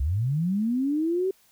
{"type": "linear sweep", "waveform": "sine", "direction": "up", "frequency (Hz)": [60.9, 388.1], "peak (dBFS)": -22, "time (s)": [0, 1.31], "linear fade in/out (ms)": 5, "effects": ["white hiss -61 dBFS RMS until 1.51 s"]}